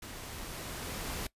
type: noise with level ramp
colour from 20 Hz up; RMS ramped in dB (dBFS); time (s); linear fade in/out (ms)
pink; -45 to -37; 0.02-1.27; 5
effects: noise-tail reverb RT60 0.1 s tail -20 dB re dry + resampled to 32000 Hz